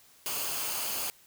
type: noise with comb filter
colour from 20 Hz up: white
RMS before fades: -33 dBFS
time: 0.26-1.1 s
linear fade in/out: 0 ms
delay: 0.53 ms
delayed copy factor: -0.5
effects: white hiss -59 dBFS RMS until 1.26 s